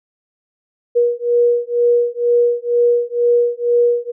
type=beating tone pair; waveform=sine; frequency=478 / 480.1 Hz; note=A#4 / B4; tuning=+43 / -49 cents; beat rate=2.1 Hz; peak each=-15 dBFS; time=0.95-4.12 s; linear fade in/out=20 ms; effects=none